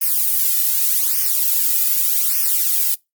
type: noise with flanger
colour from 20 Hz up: violet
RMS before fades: -17 dBFS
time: 0.01-2.95 s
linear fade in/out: 10 ms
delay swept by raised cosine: 0.25 to 1.85 ms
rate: 0.84 Hz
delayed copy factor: -0.95
effects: noise-tail reverb RT60 0.2 s tail -25 dB re dry + Opus 24 kbps